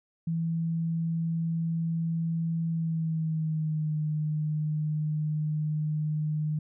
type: tone with pitch glide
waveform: sine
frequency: 164.81 to 152.89 Hz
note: E3 to D#3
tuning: 0 to -30 cents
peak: -26 dBFS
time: 0.27-6.59 s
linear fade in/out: 5 ms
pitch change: -130 cents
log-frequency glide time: 2.68-3.97 s
effects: none